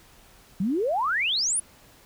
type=exponential sweep; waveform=sine; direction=up; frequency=174.6 to 10630 Hz; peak=-22 dBFS; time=0.6-1.6 s; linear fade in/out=5 ms; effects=pink hiss -54 dBFS RMS until 2.05 s